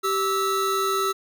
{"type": "tone pair together", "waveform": "square", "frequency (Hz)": [388.9, 1308], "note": ["G4", "E6"], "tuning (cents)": [-14, -14], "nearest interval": "octave + major sixth", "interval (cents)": 2100, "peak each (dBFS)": [-26, -24], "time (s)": [0.03, 1.13], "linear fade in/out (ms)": 20, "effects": []}